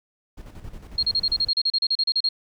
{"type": "noise with tremolo", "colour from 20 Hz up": "brown", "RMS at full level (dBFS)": -38, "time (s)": [0.37, 1.49], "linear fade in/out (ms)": 10, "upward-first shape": "square", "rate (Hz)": 11, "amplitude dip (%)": 55}
{"type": "tone bursts", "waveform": "sine", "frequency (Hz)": 4250, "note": "C8", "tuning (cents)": 26, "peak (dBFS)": -18, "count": 16, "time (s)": [0.98, 2.289], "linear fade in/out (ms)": 5, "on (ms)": 49, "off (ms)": 35}
{"effects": []}